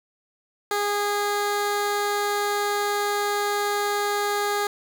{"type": "tone", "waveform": "15% pulse", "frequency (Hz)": 410.5, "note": "G#4", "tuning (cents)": -20, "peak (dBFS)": -16, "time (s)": [0.71, 4.67], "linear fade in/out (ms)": 2, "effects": ["9-bit"]}